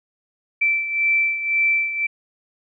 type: beating tone pair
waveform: sine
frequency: 2332 / 2333.9 Hz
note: D7 / D7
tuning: -13 / -11 cents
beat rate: 1.9 Hz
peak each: -18 / -24 dBFS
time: 0.61-2.07 s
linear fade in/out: 10 ms
effects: none